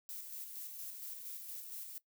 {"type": "noise with tremolo", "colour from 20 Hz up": "violet", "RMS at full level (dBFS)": -45, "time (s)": [0.09, 1.98], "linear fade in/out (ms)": 0, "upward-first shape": "square", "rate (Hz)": 4.3, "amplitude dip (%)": 35, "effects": ["noise-tail reverb RT60 0.1 s tail -19 dB re dry"]}